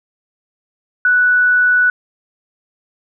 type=tone; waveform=sine; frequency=1480 Hz; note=F#6; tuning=in tune; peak=-9 dBFS; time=1.05-1.9 s; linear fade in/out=2 ms; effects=none